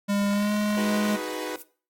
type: tone with pitch glide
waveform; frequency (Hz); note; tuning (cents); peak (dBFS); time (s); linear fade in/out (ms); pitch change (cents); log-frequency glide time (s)
square; 202.1 to 209; G#3 to G#3; -47 to +11; -23; 0.08-1.17; 20; +58; 0.31-0.52
type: chord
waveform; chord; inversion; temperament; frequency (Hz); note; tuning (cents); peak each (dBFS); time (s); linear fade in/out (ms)
sawtooth; G# minor seventh; second; equal; 311.1 / 370 / 415.3 / 493.9; D#4 / F#4 / G#4 / B4; 0 / 0 / 0 / 0; -32 / -31 / -34 / -29; 0.77-1.56; 2
type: noise with exponential growth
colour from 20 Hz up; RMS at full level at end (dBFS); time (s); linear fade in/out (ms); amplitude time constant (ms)
violet; -37; 1.47-1.62; 1; 31
effects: noise-tail reverb RT60 0.4 s tail -19 dB re dry + AAC 64 kbps